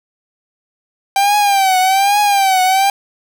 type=tone with vibrato; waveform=45% pulse; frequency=784 Hz; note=G5; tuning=in tune; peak=-10 dBFS; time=1.16-2.9 s; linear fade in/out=2 ms; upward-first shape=triangle; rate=1.2 Hz; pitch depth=110 cents each way; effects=none